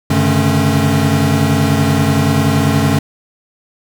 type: tone cluster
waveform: square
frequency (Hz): 95.8 / 140.1 / 150.6 / 216 / 273.9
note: G2 / C#3 / D3 / A3 / C#4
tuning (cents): -39 / +19 / +44 / -32 / -21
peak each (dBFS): -18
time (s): 0.1-2.99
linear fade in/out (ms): 5
effects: none